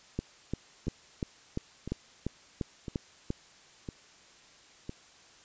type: two click trains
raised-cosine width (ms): 3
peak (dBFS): -24 / -18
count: 5 / 10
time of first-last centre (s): 0.87-4.894 / 0.19-3.304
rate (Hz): 0.994 / 2.89
effects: white hiss -57 dBFS RMS until 5.44 s + resampled to 16000 Hz